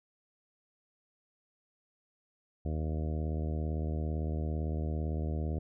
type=harmonic tone; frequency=77.78 Hz; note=D#2; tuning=in tune; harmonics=1 / 2 / 3 / 4 / 5 / 6 / 7 / 8 / 9; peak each=-32 / -38 / -42 / -44 / -46 / -48 / -49 / -50 / -51 dBFS; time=2.65-5.59 s; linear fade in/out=5 ms; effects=none